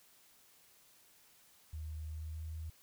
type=tone with pitch glide; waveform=sine; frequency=77.78 to 79.78 Hz; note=D#2 to D#2; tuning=0 to +44 cents; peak=-40 dBFS; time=1.73-2.7 s; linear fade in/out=5 ms; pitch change=+44 cents; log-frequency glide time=2.05-2.56 s; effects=white hiss -65 dBFS RMS until 2.82 s